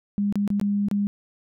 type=tone with dropouts; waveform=sine; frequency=202.9 Hz; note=G#3; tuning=40 cents flat; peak=-20 dBFS; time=0.18-1.07 s; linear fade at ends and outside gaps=0 ms; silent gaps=0.325-0.356 / 0.477-0.503 / 0.598-0.613 / 0.885-0.913 s; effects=none